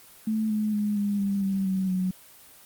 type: tone with pitch steps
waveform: sine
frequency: 218.5 / 213.4 / 208.4 / 203.5 / 198.75 / 194.1 / 189.56 / 185.12 Hz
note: A3 / G#3 / G#3 / G#3 / G3 / G3 / F#3 / F#3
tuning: -12 / +47 / +6 / -35 / +24 / -17 / +42 / +1 cents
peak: -23 dBFS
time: 0.27-2.11 s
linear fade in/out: 5 ms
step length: 230 ms
effects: white hiss -51 dBFS RMS until 2.65 s + Opus 24 kbps